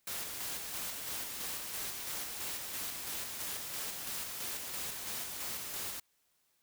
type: noise with tremolo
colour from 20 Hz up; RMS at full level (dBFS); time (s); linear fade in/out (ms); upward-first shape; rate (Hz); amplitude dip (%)
white; -39; 0.07-6; 5; square; 3; 30
effects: white hiss -75 dBFS RMS until 6.62 s